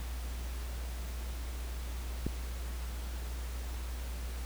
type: click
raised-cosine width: 3 ms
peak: -19 dBFS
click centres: 2.266 s
effects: added 60 Hz sine -36 dBFS peak until 4.45 s + pink hiss -48 dBFS RMS until 4.45 s